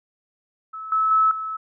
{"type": "tone with level steps", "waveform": "sine", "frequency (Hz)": 1300, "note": "E6", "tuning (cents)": -24, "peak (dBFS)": [-31, -17, -14, -26], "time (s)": [0.73, 1.57], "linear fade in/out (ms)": 10, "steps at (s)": [0.92, 1.11, 1.31], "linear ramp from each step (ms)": 2, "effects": []}